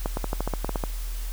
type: clicks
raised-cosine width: 1 ms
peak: -13 dBFS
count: 11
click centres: 0.059 / 0.171 / 0.243 / 0.331 / 0.406 / 0.476 / 0.537 / 0.646 / 0.693 / 0.758 / 0.838 s
effects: added 40 Hz sine -28 dBFS peak until 1.32 s + white hiss -43 dBFS RMS until 1.32 s